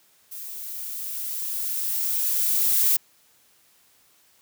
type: noise with level ramp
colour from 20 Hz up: violet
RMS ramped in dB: -37 to -19 dBFS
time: 0.31-2.97 s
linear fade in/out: 10 ms
effects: white hiss -60 dBFS RMS until 4.41 s + high-pass 60 Hz 12 dB/octave